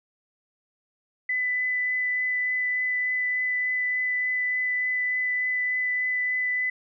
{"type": "tone with vibrato", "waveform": "sine", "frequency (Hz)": 2000, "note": "B6", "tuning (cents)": 21, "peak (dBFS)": -23, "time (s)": [1.29, 6.7], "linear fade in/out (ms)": 5, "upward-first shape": "triangle", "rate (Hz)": 3.4, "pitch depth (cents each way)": 8, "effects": []}